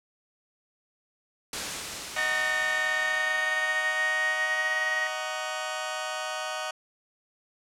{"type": "noise with exponential decay", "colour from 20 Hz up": "white", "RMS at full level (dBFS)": -30, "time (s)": [1.53, 5.77], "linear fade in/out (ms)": 2, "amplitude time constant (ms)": 920}
{"type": "chord", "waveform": "15% pulse", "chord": "D# minor seventh", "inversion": "none", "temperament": "just", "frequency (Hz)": [622.3, 746.7, 933.4, 1120.1], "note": ["D#5", "F#5", "A#5", "C#6"], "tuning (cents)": [0, 16, 2, 18], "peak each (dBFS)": [-27, -28, -32, -33], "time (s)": [2.16, 6.71], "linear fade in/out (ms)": 5}
{"type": "tone with pitch glide", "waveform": "sine", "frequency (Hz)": [1818, 1886.5], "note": ["A#6", "A#6"], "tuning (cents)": [-44, 20], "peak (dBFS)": -26, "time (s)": [2.18, 5.07], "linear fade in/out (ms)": 2, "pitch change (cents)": 64, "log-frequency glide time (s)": [2.61, 4.76]}
{"effects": ["low-pass 8000 Hz 12 dB/octave"]}